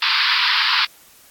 white band-pass noise, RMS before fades -18 dBFS, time 0.02-0.85 s, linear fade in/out 2 ms, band 920 to 4900 Hz, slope 96 dB/octave, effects white hiss -49 dBFS RMS until 1.3 s + AAC 64 kbps

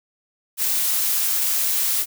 blue noise, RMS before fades -21 dBFS, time 0.57-2.06 s, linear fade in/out 50 ms, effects none

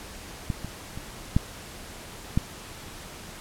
clicks, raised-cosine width 5 ms, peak -14 / -21 / -23 / -7 / -9 dBFS, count 5, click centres 0.502 / 0.646 / 0.975 / 1.365 / 2.375 s, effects pink hiss -42 dBFS RMS until 3.4 s + low-pass 12000 Hz 12 dB/octave

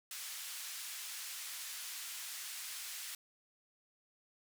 white band-pass noise, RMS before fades -45 dBFS, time 0.11-3.15 s, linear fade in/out 2 ms, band 1500 to 12000 Hz, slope 12 dB/octave, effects none

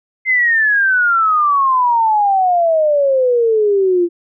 sine exponential sweep, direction down, 2093 to 339.9 Hz, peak -10 dBFS, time 0.25-4.09 s, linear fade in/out 50 ms, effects none

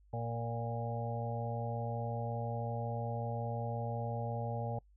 harmonic tone with a mistuned harmonic, 116.5 Hz, A#2, 1 cent flat, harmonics 1 / 2 / 4 / 5 / 6 / 7, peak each -37 / -46 / -44 / -43 / -46 / -43 dBFS, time 0.13-4.79 s, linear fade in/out 5 ms, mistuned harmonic 6, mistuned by +27 cents, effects noise-tail reverb RT60 0.1 s tail -26 dB re dry + added 50 Hz sine -61 dBFS peak until 4.96 s

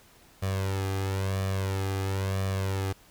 sawtooth tone with flanger, 96.5 Hz, G2, 27 cents flat, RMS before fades -29 dBFS, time 0.42-2.93 s, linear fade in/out 10 ms, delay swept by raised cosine 1.7 to 2.48 ms, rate 0.99 Hz, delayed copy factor +0.7, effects pink hiss -57 dBFS RMS until 3.1 s

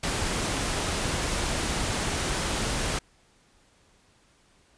pink noise, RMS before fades -28 dBFS, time 0.03-2.99 s, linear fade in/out 5 ms, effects pink hiss -62 dBFS RMS until 4.77 s + resampled to 22050 Hz

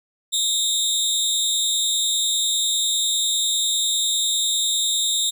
25% pulse tone with amplitude modulation, 3705 Hz, A#7, 11 cents flat, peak -12 dBFS, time 0.32-5.31 s, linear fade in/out 20 ms, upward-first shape sine, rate 270 Hz, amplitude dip 70%, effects none

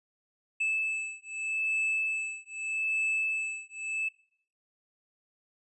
triangle beating tone pair, 2620 / 2620.81 Hz, E7 / E7, -11 / -11 cents, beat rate 0.81 Hz, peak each -30 dBFS, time 0.6-4.09 s, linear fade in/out 10 ms, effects noise-tail reverb RT60 0.6 s tail -20 dB re dry + resampled to 24000 Hz

